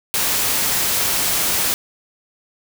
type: noise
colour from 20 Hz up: white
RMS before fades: -19 dBFS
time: 0.14-1.74 s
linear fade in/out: 0 ms
effects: none